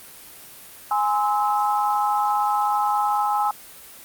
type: chord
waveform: sine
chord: Ab augmented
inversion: none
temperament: just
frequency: 830.6 / 1038.3 / 1297.8 Hz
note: Ab5 / C6 / E6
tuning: 0 / -14 / -27 cents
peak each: -20 / -25 / -25 dBFS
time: 0.91-3.51 s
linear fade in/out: 2 ms
effects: white hiss -43 dBFS RMS until 4.04 s + Opus 32 kbps